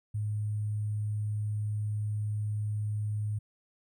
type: tone with sample-and-hold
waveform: sine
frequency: 105.4 Hz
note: G#2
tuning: 26 cents sharp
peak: -29 dBFS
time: 0.14-3.39 s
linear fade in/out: 10 ms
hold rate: 8820 Hz
effects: none